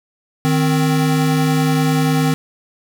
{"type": "tone pair together", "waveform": "square", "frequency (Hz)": [154.88, 261.6], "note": ["D#3", "C4"], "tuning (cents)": [-8, 0], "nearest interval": "major sixth", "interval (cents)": 908, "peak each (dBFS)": [-16, -18], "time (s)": [0.45, 2.34], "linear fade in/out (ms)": 0, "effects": []}